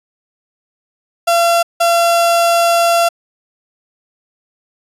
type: tone bursts at uneven times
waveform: 35% pulse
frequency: 682 Hz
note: F5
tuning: 41 cents flat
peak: -8 dBFS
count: 2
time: 1.27-1.63 / 1.8-3.09 s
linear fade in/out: 10 ms
effects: resampled to 32000 Hz